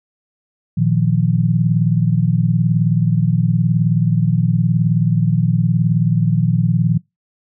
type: chord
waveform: sine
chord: Bb suspended fourth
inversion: none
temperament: equal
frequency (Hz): 116.54 / 155.56 / 174.61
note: Bb2 / Eb3 / F3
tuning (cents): 0 / 0 / 0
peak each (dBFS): -17 / -16 / -17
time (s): 0.77-6.98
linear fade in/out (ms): 10
effects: noise-tail reverb RT60 0.2 s tail -24 dB re dry